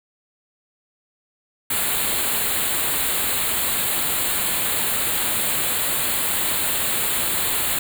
white band-stop noise, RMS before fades -22 dBFS, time 1.7-7.79 s, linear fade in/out 5 ms, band 4400 to 7100 Hz, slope 96 dB/octave, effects none

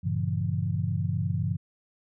sine chord, G diminished seventh, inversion none, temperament just, 98 / 117.6 / 141.12 / 169.34 Hz, G2 / Bb2 / Db3 / Fb3, 0 / +16 / +31 / +47 cents, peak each -29 / -32 / -31 / -31 dBFS, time 0.03-1.57 s, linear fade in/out 20 ms, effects none

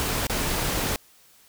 pink noise with dropouts, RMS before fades -26 dBFS, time 0-0.96 s, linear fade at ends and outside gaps 0 ms, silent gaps 0.269-0.297 s, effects white hiss -56 dBFS RMS until 1.48 s

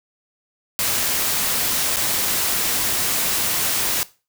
white noise with dropouts, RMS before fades -21 dBFS, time 0.79-4.03 s, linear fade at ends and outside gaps 0 ms, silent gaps 1.96-1.968 s, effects noise-tail reverb RT60 0.3 s tail -18 dB re dry

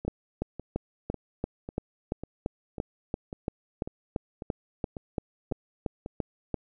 two click trains, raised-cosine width 2 ms, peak -15 / -23 dBFS, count 20 / 12, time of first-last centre 0.08-6.543 / 0.05-6.061 s, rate 2.94 / 1.83 Hz, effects none

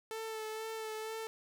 sawtooth tone with vibrato, 440 Hz, A4, in tune, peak -35 dBFS, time 0.11-1.27 s, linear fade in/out 0 ms, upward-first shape sine, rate 2.1 Hz, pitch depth 22 cents each way, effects none

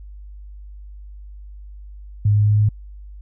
sine tone with pitch steps, 103.83 / 104.49 / 105.16 / 105.83 Hz, G#2 / G#2 / G#2 / G#2, 0 / +11 / +22 / +33 cents, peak -12 dBFS, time 2.25-2.69 s, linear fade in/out 5 ms, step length 110 ms, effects added 50 Hz sine -35 dBFS peak until 3.21 s

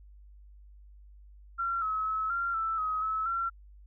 sine tone with pitch steps, 1368 / 1286 / 1294 / 1381 / 1324 / 1267 / 1298 / 1361 Hz, F6 / E6 / E6 / F6 / E6 / D#6 / E6 / F6, -36 / -43 / -32 / -20 / +7 / +31 / -27 / -45 cents, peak -28 dBFS, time 1.58-3.5 s, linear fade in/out 20 ms, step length 240 ms, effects added 50 Hz sine -50 dBFS peak until 3.86 s

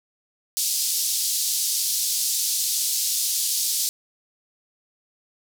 pink band-pass noise, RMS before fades -24 dBFS, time 0.57-3.89 s, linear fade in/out 0 ms, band 4400 to 15000 Hz, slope 24 dB/octave, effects none

